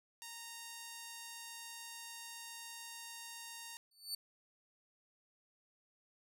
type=tone; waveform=5% pulse; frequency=927 Hz; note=A#5; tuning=10 cents flat; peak=-35 dBFS; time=0.22-3.77 s; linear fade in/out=0 ms
type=tone with exponential growth; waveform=sawtooth; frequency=4500 Hz; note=C#8; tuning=25 cents sharp; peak=-33 dBFS; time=3.91-4.15 s; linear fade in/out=5 ms; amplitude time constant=52 ms
effects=none